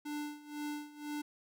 square tone with tremolo, 295.9 Hz, D4, 13 cents sharp, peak -37 dBFS, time 0.05-1.22 s, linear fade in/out 10 ms, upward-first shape sine, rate 2 Hz, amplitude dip 85%, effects none

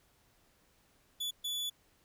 40% pulse tone bursts at uneven times, 3445 Hz, A7, 37 cents flat, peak -33 dBFS, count 2, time 1.2-1.31 / 1.44-1.7 s, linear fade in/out 10 ms, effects pink hiss -69 dBFS RMS until 2.04 s

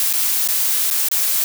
blue noise with dropouts, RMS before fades -18 dBFS, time 0-1.44 s, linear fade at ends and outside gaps 1 ms, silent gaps 0.129-0.136 / 0.477-0.486 / 0.903-0.91 / 1.086-1.114 s, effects none

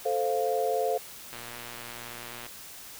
sine chord, F major, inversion first, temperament equal, 440 / 523.3 / 698.5 Hz, A4 / C5 / F5, 0 / 0 / 0 cents, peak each -29 dBFS, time 0.05-0.98 s, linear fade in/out 10 ms
click train, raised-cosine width 0.3 ms, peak -25 dBFS, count 136, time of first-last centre 1.33-2.464 s, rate 119 Hz
effects white hiss -45 dBFS RMS until 2.99 s

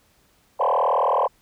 sine tone with frequency modulation, 782 Hz, G5, 4 cents flat, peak -16 dBFS, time 0.59-1.28 s, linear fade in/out 20 ms, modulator 39.5 Hz, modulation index 7.1, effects tanh soft clip ceiling -12 dBFS + pink hiss -61 dBFS RMS until 1.41 s

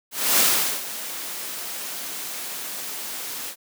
white noise with ADSR envelope, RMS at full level -17 dBFS, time 0.11-3.56 s, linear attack 280 ms, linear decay 420 ms, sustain -15 dB, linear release 74 ms, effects high-pass 200 Hz 12 dB/octave

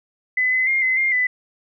sine tone with pitch steps, 2013 / 2030 / 2123 / 2042 / 2115 / 1999 Hz, B6 / B6 / C7 / C7 / C7 / B6, +33 / +47 / +25 / -43 / +18 / +20 cents, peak -16 dBFS, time 0.37-1.27 s, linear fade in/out 5 ms, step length 150 ms, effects none

